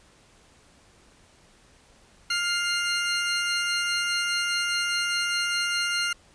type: tone pair together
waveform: 20% pulse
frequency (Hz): 1404.3 / 2104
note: F6 / C7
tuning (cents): +9 / +9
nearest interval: perfect fifth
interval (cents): 700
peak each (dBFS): -20 / -25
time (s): 2.3-6.13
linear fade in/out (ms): 5
effects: pink hiss -57 dBFS RMS until 6.34 s + resampled to 22050 Hz